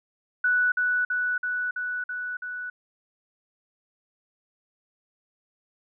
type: tone with echo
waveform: sine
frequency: 1480 Hz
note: F#6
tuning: in tune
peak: -19 dBFS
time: 0.44-0.72 s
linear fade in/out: 5 ms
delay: 330 ms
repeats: 6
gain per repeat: -2 dB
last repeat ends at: 2.7 s
effects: none